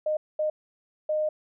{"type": "tone bursts at uneven times", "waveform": "sine", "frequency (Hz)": 614, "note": "D#5", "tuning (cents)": -23, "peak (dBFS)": -23, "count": 3, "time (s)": [[0.06, 0.17], [0.39, 0.5], [1.09, 1.29]], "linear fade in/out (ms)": 5, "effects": []}